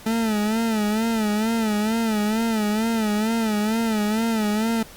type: tone with vibrato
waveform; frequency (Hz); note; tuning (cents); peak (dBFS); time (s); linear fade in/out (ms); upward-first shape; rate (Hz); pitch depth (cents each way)
40% pulse; 218.6; A3; -11; -19; 0.06-4.83; 5; sine; 2.2; 86
effects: pink hiss -44 dBFS RMS until 4.96 s + Opus 48 kbps